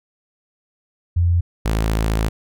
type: tone pair in turn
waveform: sine / sawtooth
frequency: 86.5 / 54.49 Hz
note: F2 / A1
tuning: -16 / -16 cents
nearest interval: minor sixth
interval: 800 cents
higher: first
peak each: -13 dBFS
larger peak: neither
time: 1.16-1.41 / 1.65-2.29 s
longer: second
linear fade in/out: 10 ms
effects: none